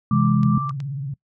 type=tone with tremolo; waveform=sine; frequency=1174.7 Hz; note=D6; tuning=in tune; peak=-24 dBFS; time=0.11-0.71 s; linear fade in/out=2 ms; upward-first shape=sine; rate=2.5 Hz; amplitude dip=60%
type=chord; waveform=sine; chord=C augmented; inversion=none; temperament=equal; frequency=130.81 / 164.81 / 207.7 Hz; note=C3 / E3 / G#3; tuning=0 / 0 / 0 cents; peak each=-19 / -21 / -18 dBFS; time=0.11-0.58 s; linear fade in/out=5 ms
type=clicks; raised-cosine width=0.2 ms; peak=-23 dBFS; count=3; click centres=0.432 / 0.694 / 0.803 s
type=tone with vibrato; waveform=sine; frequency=138.59 Hz; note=C#3; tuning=in tune; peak=-25 dBFS; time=0.44-1.14 s; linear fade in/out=5 ms; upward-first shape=sine; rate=17 Hz; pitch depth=110 cents each way
effects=noise-tail reverb RT60 0.1 s tail -23 dB re dry